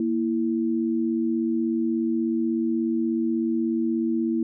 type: tone pair together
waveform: sine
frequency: 233.1 / 329.6 Hz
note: A#3 / E4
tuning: 0 / 0 cents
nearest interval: tritone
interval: 600 cents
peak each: -24 dBFS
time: 0-4.43 s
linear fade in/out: 2 ms
effects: none